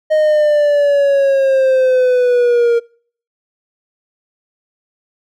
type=exponential sweep; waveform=triangle; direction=down; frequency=622.3 to 466.2 Hz; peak=-7 dBFS; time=0.1-2.8 s; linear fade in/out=20 ms; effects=noise-tail reverb RT60 0.5 s tail -26 dB re dry